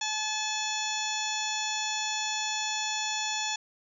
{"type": "harmonic tone with a mistuned harmonic", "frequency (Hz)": 860, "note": "A5", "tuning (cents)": -40, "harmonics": [1, 2, 3, 4, 5, 6, 7, 8], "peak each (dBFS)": [-35, -39, -37, -35, -40, -40, -39, -36], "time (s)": [0.01, 3.56], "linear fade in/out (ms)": 5, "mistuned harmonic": 6, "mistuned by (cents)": 87, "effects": []}